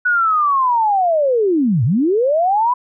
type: linear two-way sweep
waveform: sine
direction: down then up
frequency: 1485 to 103.83 to 1011 Hz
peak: -12 dBFS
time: 0.05-2.74 s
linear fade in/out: 10 ms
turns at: 1.84 s
effects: none